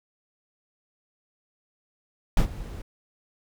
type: noise with ADSR envelope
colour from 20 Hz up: brown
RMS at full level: -17 dBFS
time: 2.37-2.82 s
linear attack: 3 ms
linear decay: 94 ms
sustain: -19 dB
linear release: 6 ms
effects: none